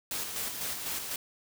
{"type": "noise with tremolo", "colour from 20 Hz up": "white", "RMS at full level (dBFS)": -34, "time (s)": [0.11, 1.16], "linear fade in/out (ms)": 2, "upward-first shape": "square", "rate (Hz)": 4, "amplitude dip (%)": 40, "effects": []}